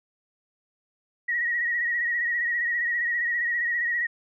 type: tone with vibrato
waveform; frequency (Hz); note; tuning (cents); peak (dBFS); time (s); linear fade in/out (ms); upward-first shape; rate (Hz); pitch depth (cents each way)
sine; 1900; A#6; +33; -23; 1.28-4.07; 10; triangle; 15; 56
effects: none